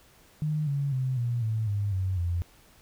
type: tone with pitch steps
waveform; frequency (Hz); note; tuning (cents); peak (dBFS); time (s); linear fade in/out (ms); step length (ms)
sine; 152.7 / 140.84 / 129.9 / 119.81 / 110.5 / 101.92 / 94 / 86.7; D#3 / C#3 / C3 / A#2 / A2 / G#2 / F#2 / F2; -32 / +28 / -12 / +48 / +8 / -32 / +28 / -12; -25; 0.42-2.42; 0; 250
effects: pink hiss -58 dBFS RMS until 2.81 s